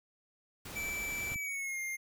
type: noise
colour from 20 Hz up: pink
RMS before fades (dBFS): -45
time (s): 0.65-1.35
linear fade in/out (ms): 5
type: tone with pitch glide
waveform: square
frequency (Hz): 2321 to 2116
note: D7 to C7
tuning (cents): -21 to +19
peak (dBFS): -36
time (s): 0.75-1.97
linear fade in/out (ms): 20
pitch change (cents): -160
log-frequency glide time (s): 1.33-1.8
type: clicks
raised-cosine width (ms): 5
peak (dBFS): -32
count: 2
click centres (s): 1.32 / 1.359
effects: none